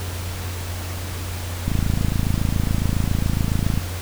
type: click train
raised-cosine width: 5 ms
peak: -8 dBFS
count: 58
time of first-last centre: 1.68-3.776 s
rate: 27.2 Hz
effects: added 89 Hz sine -27 dBFS peak until 4.01 s + pink hiss -33 dBFS RMS until 4.01 s